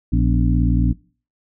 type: harmonic tone with a mistuned harmonic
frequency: 58.27 Hz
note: A#1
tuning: in tune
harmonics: 1 / 2 / 3 / 4 / 5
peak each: -17 / -20 / -22 / -23 / -24 dBFS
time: 0.12-0.93 s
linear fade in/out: 10 ms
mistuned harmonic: 4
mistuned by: +100 cents
effects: noise-tail reverb RT60 0.4 s tail -22 dB re dry